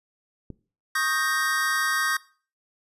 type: click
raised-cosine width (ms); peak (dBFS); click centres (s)
3; -24; 0.503
type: chord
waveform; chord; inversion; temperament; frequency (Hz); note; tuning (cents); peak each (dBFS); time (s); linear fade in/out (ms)
square; Eb dominant seventh; third; equal with one note detuned; 1098.5 / 1244.5 / 1568 / 1864.7; Db6 / Eb6 / G6 / Bb6; -16 / 0 / 0 / 0; -33 / -30 / -27 / -28; 0.95-2.17; 5
effects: noise-tail reverb RT60 0.4 s tail -20 dB re dry + resampled to 32000 Hz